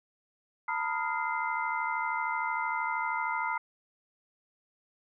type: tone cluster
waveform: sine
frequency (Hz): 904 / 977 / 1245 / 1401 / 2075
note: A5 / B5 / D#6 / F6 / C7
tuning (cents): +47 / -19 / +1 / +5 / -15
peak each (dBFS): -34 / -34 / -38 / -36 / -36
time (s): 0.68-3.58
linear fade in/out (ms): 5
effects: none